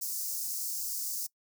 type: high-pass noise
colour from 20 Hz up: white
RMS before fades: -35 dBFS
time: 0.01-1.27 s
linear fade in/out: 10 ms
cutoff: 4900 Hz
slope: 48 dB/octave
effects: noise-tail reverb RT60 0.1 s tail -22 dB re dry